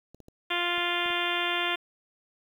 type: clicks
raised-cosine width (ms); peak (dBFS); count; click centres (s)
2; -35; 6; 0.146 / 0.203 / 0.284 / 0.78 / 1.06 / 1.104
type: harmonic tone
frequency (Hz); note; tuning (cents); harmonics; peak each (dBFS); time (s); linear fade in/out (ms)
349.2; F4; 0; 1 / 2 / 3 / 4 / 5 / 6 / 7 / 8 / 9 / 10; -35 / -35 / -35 / -35 / -35 / -35 / -35 / -35 / -35 / -35; 0.5-1.76; 10
effects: 9-bit